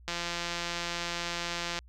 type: click train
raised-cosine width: 0.2 ms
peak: -16 dBFS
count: 295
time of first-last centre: 0.08-1.789 s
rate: 172 Hz
effects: added 60 Hz sine -51 dBFS peak until 1.88 s